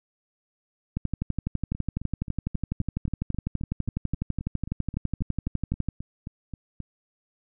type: two click trains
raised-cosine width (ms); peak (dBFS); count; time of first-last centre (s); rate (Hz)
5; -23 / -14; 20 / 60; 1.75-6.803 / 0.97-5.887; 3.76 / 12
effects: none